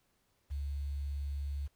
sine tone with quantisation, 70.7 Hz, C#2, 35 cents sharp, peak -34 dBFS, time 0.5-1.68 s, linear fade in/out 20 ms, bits 10, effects pink hiss -75 dBFS RMS until 1.75 s

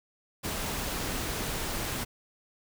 pink noise, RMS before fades -33 dBFS, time 0.43-2.05 s, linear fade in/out 20 ms, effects none

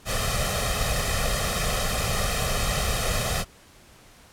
pink noise with comb filter, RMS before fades -25 dBFS, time 0.05-3.45 s, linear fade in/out 50 ms, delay 1.6 ms, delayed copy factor +0.85, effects pink hiss -52 dBFS RMS until 4.32 s + low-pass 12000 Hz 12 dB/octave

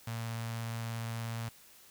sawtooth tone with notch filter, 114.6 Hz, A#2, 29 cents flat, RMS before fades -38 dBFS, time 0.07-1.49 s, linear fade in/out 5 ms, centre 360 Hz, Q 0.72, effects white hiss -58 dBFS RMS until 1.9 s

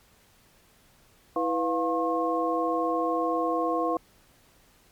sine tone cluster, 325.8 / 496 / 704 / 1077 Hz, E4 / B4 / F5 / C6, -20 / +7 / +14 / +50 cents, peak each -29 dBFS, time 1.36-3.97 s, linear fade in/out 2 ms, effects pink hiss -60 dBFS RMS until 4.91 s + MP3 96 kbps

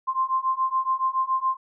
sine beating tone pair, 1046.5 / 1053.6 Hz, C6 / C6, 0 / +12 cents, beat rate 7.1 Hz, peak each -25 / -24 dBFS, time 0.07-1.57 s, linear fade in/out 20 ms, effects none

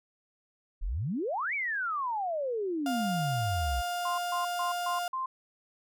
sine exponential two-way sweep, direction up then down, 32.48 to 2349 to 59 Hz, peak -29 dBFS, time 0.81-3.82 s, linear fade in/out 20 ms, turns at 1.54 s
35% pulse tone, 705 Hz, F5, 16 cents sharp, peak -29 dBFS, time 2.86-5.08 s, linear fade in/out 2 ms
sine tone bursts, 1046.5 Hz, C6, in tune, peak -30 dBFS, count 5, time 4.05-5.26 s, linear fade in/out 5 ms, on 130 ms, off 140 ms
effects none

